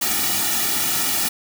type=noise with comb filter; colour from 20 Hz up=white; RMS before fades=-21 dBFS; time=0.01-1.29 s; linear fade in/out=10 ms; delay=1.9 ms; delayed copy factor=-1; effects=none